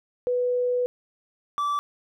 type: tone pair in turn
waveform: sine / triangle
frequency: 493.9 / 1160.5 Hz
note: B4 / D6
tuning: 0 / -21 cents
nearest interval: octave + minor third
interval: 1479 cents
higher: second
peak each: -21 dBFS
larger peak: neither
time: 0.27-0.86 / 1.58-1.79 s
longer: first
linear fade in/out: 0 ms
effects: none